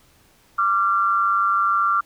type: tone pair together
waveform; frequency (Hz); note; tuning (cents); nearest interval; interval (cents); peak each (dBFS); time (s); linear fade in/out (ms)
sine; 1174.7 / 1373.2; D6 / F6; 0 / -30; minor third; 270; -19; 0.58-2.01; 10
effects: pink hiss -56 dBFS RMS until 2.05 s